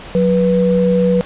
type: tone pair together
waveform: sine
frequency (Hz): 182.8 / 489.4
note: F#3 / B4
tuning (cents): -21 / -16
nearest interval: octave + perfect fourth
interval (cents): 1705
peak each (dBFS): -13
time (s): 0.15-1.21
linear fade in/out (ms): 0
effects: pink hiss -33 dBFS RMS until 1.25 s + resampled to 8000 Hz